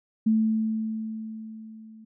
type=tone with level ramp; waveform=sine; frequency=220 Hz; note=A3; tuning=in tune; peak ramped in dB=-17 to -45 dBFS; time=0.26-2.05 s; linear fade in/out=10 ms; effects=none